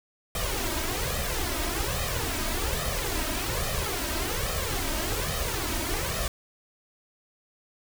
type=noise with flanger; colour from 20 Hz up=pink; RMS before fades=-29 dBFS; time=0.35-6.28 s; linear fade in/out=2 ms; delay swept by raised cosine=1.6 to 3.2 ms; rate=1.2 Hz; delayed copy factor=+0.7; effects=none